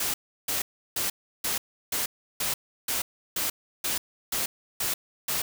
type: noise bursts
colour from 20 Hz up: white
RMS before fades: -28 dBFS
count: 12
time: 0-5.42 s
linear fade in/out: 5 ms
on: 140 ms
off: 340 ms
effects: none